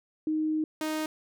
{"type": "tone pair in turn", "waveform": ["sine", "sawtooth"], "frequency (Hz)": [311, 311], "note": ["D#4", "D#4"], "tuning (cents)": [-1, -1], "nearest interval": "unison", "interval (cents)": 0, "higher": "neither", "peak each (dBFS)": -25, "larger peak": "neither", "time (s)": [[0.27, 0.64], [0.81, 1.06]], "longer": "first", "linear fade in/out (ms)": 2, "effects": []}